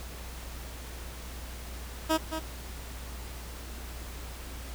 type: tone with echo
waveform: 15% pulse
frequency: 318.2 Hz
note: D#4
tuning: 39 cents sharp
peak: -17 dBFS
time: 2.09-2.18 s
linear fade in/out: 20 ms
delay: 220 ms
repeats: 1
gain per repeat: -8 dB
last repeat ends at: 2.4 s
effects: added 60 Hz sine -40 dBFS peak until 4.74 s + pink hiss -45 dBFS RMS until 4.74 s